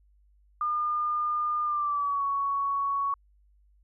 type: tone with pitch glide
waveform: sine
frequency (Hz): 1210 to 1116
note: D#6 to C#6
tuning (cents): -49 to +11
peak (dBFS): -25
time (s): 0.61-3.14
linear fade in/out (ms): 2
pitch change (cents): -140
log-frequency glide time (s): 1.64-2.23
effects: added 50 Hz sine -59 dBFS peak until 3.83 s